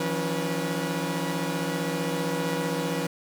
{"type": "tone cluster", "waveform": "sawtooth", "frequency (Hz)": [162.1, 177.5, 278.6, 485.9], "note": ["E3", "F3", "C#4", "B4"], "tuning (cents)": [-29, 28, 9, -28], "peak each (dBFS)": -28, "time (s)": [0, 3.07], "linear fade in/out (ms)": 5, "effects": []}